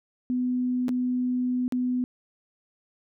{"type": "tone with dropouts", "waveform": "sine", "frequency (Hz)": 250, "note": "B3", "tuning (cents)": 21, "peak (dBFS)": -23, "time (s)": [0.3, 2.04], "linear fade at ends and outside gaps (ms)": 0, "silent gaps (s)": [[0.883, 0.891], [1.68, 1.723]], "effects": []}